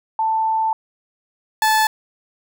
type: tone pair in turn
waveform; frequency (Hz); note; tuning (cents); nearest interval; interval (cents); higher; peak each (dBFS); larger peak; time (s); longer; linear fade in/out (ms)
sine / 30% pulse; 885 / 870.3; A5 / A5; +10 / -19; unison; 29; first; -16 / -11; second; 0.19-0.73 / 1.62-1.87; first; 2
effects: none